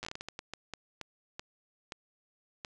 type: slowing click train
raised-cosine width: 0.2 ms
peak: -22 dBFS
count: 16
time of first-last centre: 0.03-2.648 s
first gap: 8 ms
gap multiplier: 1.38
effects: resampled to 22050 Hz